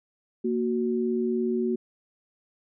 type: tone pair together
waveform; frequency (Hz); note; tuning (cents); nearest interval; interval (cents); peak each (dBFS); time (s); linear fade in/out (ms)
sine; 233.1 / 370; A#3 / F#4; 0 / 0; minor sixth; 800; -26; 0.44-1.76; 10
effects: none